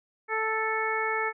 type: harmonic tone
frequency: 440 Hz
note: A4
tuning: in tune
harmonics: 1 / 2 / 3 / 4 / 5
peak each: -32 / -32 / -32 / -32 / -32 dBFS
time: 0.28-1.33 s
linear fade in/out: 50 ms
effects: none